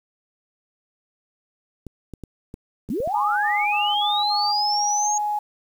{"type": "clicks", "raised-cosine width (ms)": 3, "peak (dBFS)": -22, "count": 7, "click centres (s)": [1.867, 2.137, 2.237, 2.541, 2.89, 3.003, 3.075]}
{"type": "linear sweep", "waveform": "sine", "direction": "up", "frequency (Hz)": [185, 6645], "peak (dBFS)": -22, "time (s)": [2.9, 5.18], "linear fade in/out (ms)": 2}
{"type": "tone with pitch glide", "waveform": "sine", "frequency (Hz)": [830.6, 836.4], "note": ["G#5", "G#5"], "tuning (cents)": [0, 12], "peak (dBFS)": -21, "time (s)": [3.13, 5.39], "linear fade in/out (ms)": 5, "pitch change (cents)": 12, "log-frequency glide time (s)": [4.87, 5.07]}
{"type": "tone bursts", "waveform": "sine", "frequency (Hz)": 1212, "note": "D#6", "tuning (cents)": -46, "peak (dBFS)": -30, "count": 5, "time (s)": [3.14, 4.526], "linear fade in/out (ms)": 20, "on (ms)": 230, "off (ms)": 59}
{"effects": ["8-bit"]}